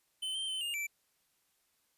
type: tone with pitch steps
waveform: square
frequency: 3055 / 3135 / 3060 / 2826 / 2330 Hz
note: G7 / G7 / G7 / F7 / D7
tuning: -45 / -1 / -42 / +20 / -14 cents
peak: -35 dBFS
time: 0.22-0.87 s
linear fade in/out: 10 ms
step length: 130 ms
effects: white hiss -75 dBFS RMS until 1.97 s + resampled to 32000 Hz